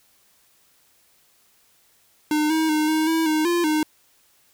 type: tone with pitch steps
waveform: square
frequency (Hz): 303.3 / 317.8 / 306.8 / 313.5 / 324.4 / 310.1 / 346.3 / 307.6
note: D#4 / D#4 / D#4 / D#4 / E4 / D#4 / F4 / D#4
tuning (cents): -44 / +37 / -24 / +13 / -28 / -6 / -15 / -20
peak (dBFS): -19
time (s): 2.31-3.83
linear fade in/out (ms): 2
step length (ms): 190
effects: white hiss -60 dBFS RMS until 4.53 s